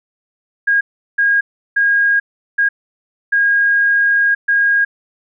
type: tone bursts at uneven times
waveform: sine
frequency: 1631 Hz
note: G#6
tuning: 32 cents flat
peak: -10 dBFS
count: 6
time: 0.67-0.81 / 1.18-1.41 / 1.76-2.2 / 2.58-2.69 / 3.32-4.35 / 4.48-4.85 s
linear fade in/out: 10 ms
effects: none